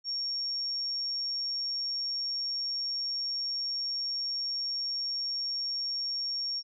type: tone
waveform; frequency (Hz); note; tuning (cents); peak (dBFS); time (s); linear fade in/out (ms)
sine; 5530; F8; -18; -30; 0.04-6.63; 50
effects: none